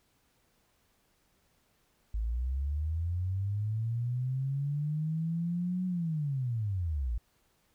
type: linear two-way sweep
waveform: sine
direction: up then down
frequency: 52.1 to 185 to 52.1 Hz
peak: -29 dBFS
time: 2.14-7.18 s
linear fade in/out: 5 ms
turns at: 5.86 s
effects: pink hiss -71 dBFS RMS until 7.74 s